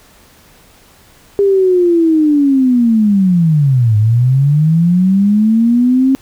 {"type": "linear two-way sweep", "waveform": "sine", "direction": "down then up", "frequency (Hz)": [404.2, 104.1, 269.8], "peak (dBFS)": -7, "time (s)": [1.39, 6.15], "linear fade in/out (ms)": 0, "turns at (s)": 3.97, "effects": ["pink hiss -45 dBFS RMS until 6.21 s"]}